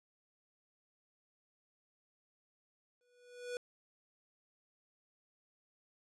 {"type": "tone with exponential growth", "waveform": "square", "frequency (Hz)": 490, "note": "B4", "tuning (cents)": -14, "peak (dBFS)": -37, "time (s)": [3.01, 3.57], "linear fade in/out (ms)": 1, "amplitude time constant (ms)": 120, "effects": ["resampled to 22050 Hz"]}